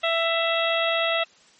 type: harmonic tone with a mistuned harmonic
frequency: 664 Hz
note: E5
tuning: 12 cents sharp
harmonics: 1 / 2 / 3 / 4 / 5 / 6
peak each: -24 / -28 / -29 / -28 / -28 / -32 dBFS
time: 0.03-1.24 s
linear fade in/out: 10 ms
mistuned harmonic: 6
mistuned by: -86 cents
effects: white hiss -55 dBFS RMS until 1.59 s + MP3 32 kbps